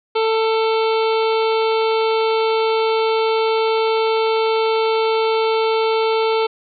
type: harmonic tone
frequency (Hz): 444.9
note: A4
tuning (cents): +19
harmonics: 1 / 2 / 3 / 5 / 6 / 7 / 8 / 9 / 10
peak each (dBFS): -16 / -22 / -26 / -30 / -32 / -33 / -34 / -35 / -36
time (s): 0.15-6.47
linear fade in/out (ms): 10
effects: none